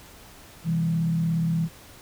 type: tone with frequency modulation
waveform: sine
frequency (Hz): 164.7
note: E3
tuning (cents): -1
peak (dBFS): -21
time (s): 0.64-1.69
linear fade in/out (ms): 50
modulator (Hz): 37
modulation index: 0.48
effects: pink hiss -48 dBFS RMS until 2.01 s